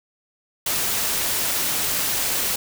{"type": "noise", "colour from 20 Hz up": "white", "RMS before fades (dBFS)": -23, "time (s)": [0.66, 2.56], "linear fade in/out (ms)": 5, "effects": []}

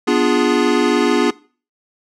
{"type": "chord", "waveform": "square", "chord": "B diminished seventh", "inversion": "none", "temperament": "equal", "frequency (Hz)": [246.9, 293.7, 349.2, 415.3], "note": ["B3", "D4", "F4", "Ab4"], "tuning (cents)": [0, 0, 0, 0], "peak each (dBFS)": -19, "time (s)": [0.07, 1.31], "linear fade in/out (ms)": 10, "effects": ["noise-tail reverb RT60 0.4 s tail -21 dB re dry", "low-pass 6000 Hz 12 dB/octave"]}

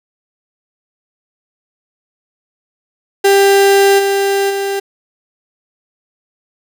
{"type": "tone with level steps", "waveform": "35% pulse", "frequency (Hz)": 395.6, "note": "G4", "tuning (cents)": 16, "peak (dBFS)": [-5, -10, -14], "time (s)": [3.24, 4.8], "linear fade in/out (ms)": 10, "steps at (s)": [3.98, 4.49], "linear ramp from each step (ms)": 20, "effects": []}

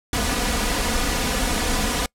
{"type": "noise with comb filter", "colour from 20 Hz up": "pink", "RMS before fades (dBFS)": -22, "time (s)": [0.13, 2.06], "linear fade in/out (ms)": 2, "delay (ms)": 4.1, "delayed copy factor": 0.65, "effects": ["noise-tail reverb RT60 0.1 s tail -26 dB re dry", "low-pass 11000 Hz 12 dB/octave"]}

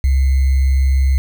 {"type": "tone with sample-and-hold", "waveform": "sine", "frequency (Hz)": 66.8, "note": "C2", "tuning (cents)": 36, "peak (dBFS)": -10, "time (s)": [0.04, 1.18], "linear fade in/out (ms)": 0, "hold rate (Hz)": 2100, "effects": []}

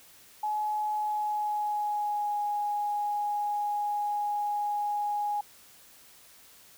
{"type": "tone with pitch glide", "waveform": "sine", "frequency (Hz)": [847, 828.1], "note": ["G#5", "G#5"], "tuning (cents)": [34, -5], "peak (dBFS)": -27, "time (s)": [0.43, 5.41], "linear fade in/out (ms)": 5, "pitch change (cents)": -39, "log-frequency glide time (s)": [0.93, 2.39], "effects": ["white hiss -55 dBFS RMS until 6.77 s"]}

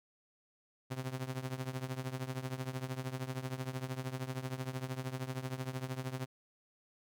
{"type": "tone with tremolo", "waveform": "sawtooth", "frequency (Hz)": 130, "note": "C3", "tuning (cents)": -11, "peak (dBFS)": -30, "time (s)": [0.9, 6.26], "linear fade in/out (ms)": 20, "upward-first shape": "triangle", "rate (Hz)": 13, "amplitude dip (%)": 85, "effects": []}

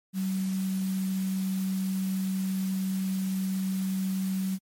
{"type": "tone in noise", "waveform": "sine", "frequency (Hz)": 190, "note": "F#3", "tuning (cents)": 46, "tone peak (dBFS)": -26, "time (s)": [0.13, 4.59], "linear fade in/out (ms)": 50, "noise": "white", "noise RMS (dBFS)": -44, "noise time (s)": [0.13, 4.59], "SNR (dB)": 15, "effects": ["MP3 64 kbps"]}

